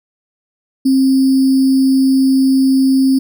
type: tone with sample-and-hold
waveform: sine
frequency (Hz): 265.9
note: C4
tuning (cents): +28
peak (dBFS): -8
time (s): 0.85-3.19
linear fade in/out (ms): 10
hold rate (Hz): 4900
effects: none